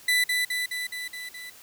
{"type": "tone with echo", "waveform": "30% pulse", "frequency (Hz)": 1989, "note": "B6", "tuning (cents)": 12, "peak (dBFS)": -17, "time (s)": [0.08, 0.24], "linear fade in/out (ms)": 5, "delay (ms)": 210, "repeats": 6, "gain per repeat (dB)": -3, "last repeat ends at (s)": 1.5, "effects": ["white hiss -50 dBFS RMS until 1.62 s"]}